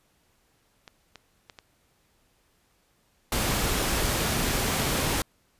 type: clicks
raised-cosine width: 0.2 ms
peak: -26 dBFS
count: 4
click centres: 0.878 / 1.157 / 1.498 / 1.588 s
type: noise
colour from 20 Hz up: pink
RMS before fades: -26 dBFS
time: 3.32-5.22 s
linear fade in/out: 2 ms
effects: pink hiss -67 dBFS RMS until 5.59 s + resampled to 32000 Hz